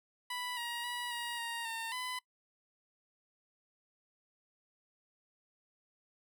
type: tone with pitch steps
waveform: 15% pulse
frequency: 988 / 948 / 970 / 950 / 934 / 909 / 1006 Hz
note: B5 / A#5 / B5 / A#5 / A#5 / A#5 / B5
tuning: 0 / +29 / -31 / +33 / +3 / -44 / +32 cents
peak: -31 dBFS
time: 0.3-2.19 s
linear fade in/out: 5 ms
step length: 270 ms
effects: noise-tail reverb RT60 0.1 s tail -22 dB re dry